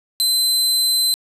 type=tone; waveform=sawtooth; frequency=4060 Hz; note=B7; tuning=47 cents sharp; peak=-12 dBFS; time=0.2-1.14 s; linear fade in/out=0 ms; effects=resampled to 32000 Hz + 7-bit